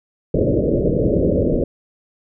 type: low-pass noise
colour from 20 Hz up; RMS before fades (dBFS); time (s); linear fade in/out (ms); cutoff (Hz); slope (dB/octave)
white; -17; 0.34-1.64; 5; 590; 96
effects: none